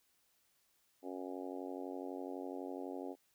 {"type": "harmonic tone", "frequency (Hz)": 92, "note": "F#2", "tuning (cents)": -9, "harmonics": [3, 4, 5, 6, 7, 8, 9], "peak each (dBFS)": [-45, -47, -49, -51, -52, -53, -54], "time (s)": [1.02, 3.16], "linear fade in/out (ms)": 50, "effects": ["white hiss -75 dBFS RMS until 3.34 s"]}